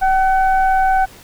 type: tone with frequency modulation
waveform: sine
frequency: 763 Hz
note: G5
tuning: 47 cents flat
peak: -11 dBFS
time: 0.01-1.06 s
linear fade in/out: 20 ms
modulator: 745 Hz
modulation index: 0.63
effects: pink hiss -42 dBFS RMS until 1.23 s